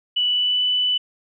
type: tone with pitch glide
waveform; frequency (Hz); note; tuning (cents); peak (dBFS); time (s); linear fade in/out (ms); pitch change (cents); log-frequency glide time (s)
sine; 2960 to 2986; F#7 to F#7; 0 to +15; -17; 0.16-0.98; 10; +15; 0.27-0.63
effects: none